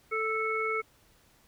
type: harmonic tone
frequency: 440 Hz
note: A4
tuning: in tune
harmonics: 1 / 3 / 5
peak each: -32 / -32 / -32 dBFS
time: 0.11-0.82 s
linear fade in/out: 20 ms
effects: pink hiss -63 dBFS RMS until 1.47 s